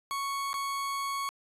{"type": "tone with dropouts", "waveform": "40% pulse", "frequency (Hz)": 1108.7, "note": "C#6", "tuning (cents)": 0, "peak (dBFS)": -30, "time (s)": [0.11, 1.29], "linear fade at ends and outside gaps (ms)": 0, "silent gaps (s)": [0.531, 0.541], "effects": ["resampled to 32000 Hz", "11-bit"]}